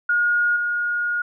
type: tone with level steps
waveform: sine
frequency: 1434 Hz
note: F6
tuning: 45 cents sharp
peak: -16 / -20 dBFS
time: 0.09-1.22 s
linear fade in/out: 5 ms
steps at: 0.56 s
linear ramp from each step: 5 ms
effects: none